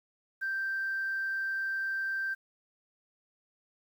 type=tone; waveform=sine; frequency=1568 Hz; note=G6; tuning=in tune; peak=-29 dBFS; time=0.41-2.35 s; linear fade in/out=20 ms; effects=tanh soft clip ceiling -26 dBFS + 10-bit